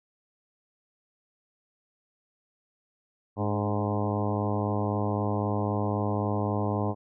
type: harmonic tone with a mistuned harmonic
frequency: 103.83 Hz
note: G#2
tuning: in tune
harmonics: 1 / 2 / 3 / 4 / 5 / 6 / 7 / 8 / 9 / 10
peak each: -29 / -32 / -34 / -35 / -36 / -37 / -37 / -38 / -39 / -39 dBFS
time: 3.36-6.95 s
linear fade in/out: 50 ms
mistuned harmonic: 3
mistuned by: -44 cents
effects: none